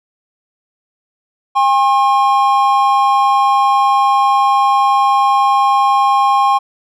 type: tone pair together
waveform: triangle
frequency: 806 / 1075.9 Hz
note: G5 / C6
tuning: +48 / +48 cents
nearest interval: perfect fourth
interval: 500 cents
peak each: -10 dBFS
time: 1.55-6.59 s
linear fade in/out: 20 ms
effects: none